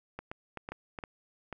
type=clicks; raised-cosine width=0.5 ms; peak=-24 dBFS; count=8; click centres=0.19 / 0.315 / 0.573 / 0.689 / 0.72 / 0.988 / 1.038 / 1.527 s; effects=none